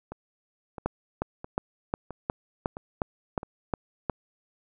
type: two click trains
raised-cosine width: 1 ms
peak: -23 / -12 dBFS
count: 6 / 10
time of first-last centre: 0.12-3.431 / 0.86-4.097 s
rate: 1.51 / 2.78 Hz
effects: none